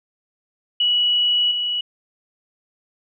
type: tone with level steps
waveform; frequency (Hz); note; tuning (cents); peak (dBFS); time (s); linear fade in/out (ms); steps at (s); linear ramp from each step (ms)
sine; 2933; F#7; -16; -15 / -20; 0.8-1.81; 5; 1.51; 5
effects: none